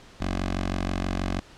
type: tone with notch filter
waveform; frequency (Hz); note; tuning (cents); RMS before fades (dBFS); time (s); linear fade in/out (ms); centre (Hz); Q
10% pulse; 46.25; F#1; 0; -28; 0.2-1.4; 10; 130; 1.8
effects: pink hiss -50 dBFS RMS until 1.57 s + low-pass 6000 Hz 12 dB/octave